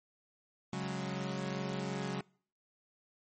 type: chord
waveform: sawtooth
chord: C# suspended fourth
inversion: none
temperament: equal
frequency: 138.59 / 185 / 207.7 Hz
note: C#3 / F#3 / G#3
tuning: 0 / 0 / 0 cents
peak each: -36 / -34 / -38 dBFS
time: 0.73-2.21 s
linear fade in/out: 2 ms
effects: noise-tail reverb RT60 0.5 s tail -25 dB re dry + MP3 32 kbps